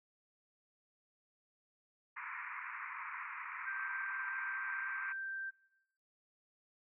pink band-pass noise, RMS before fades -45 dBFS, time 2.16-5.13 s, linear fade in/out 10 ms, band 960 to 2400 Hz, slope 96 dB/octave
sine tone, 1568 Hz, G6, in tune, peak -39 dBFS, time 3.65-5.51 s, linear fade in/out 20 ms
effects noise-tail reverb RT60 1.0 s tail -24 dB re dry

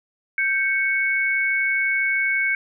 sine tone pair together, 1567.7 / 2217 Hz, G6 / C#7, 0 / 0 cents, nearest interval tritone, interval 600 cents, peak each -23 / -20 dBFS, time 0.38-2.55 s, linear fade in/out 2 ms, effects none

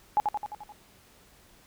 sine tone with echo, 838 Hz, G#5, 15 cents sharp, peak -19 dBFS, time 0.17-0.2 s, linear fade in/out 0 ms, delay 87 ms, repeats 6, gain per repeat -4 dB, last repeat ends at 0.722 s, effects pink hiss -58 dBFS RMS until 1.66 s

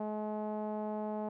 sawtooth tone with low-pass filter, 212.8 Hz, G#3, 42 cents sharp, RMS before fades -37 dBFS, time 0-1.29 s, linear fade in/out 5 ms, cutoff 770 Hz, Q 3.5, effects none

